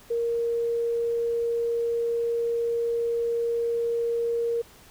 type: tone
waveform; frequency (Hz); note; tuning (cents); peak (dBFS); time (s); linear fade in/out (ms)
sine; 467.2; A#4; +4; -23; 0.1-4.62; 10
effects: pink hiss -52 dBFS RMS until 4.9 s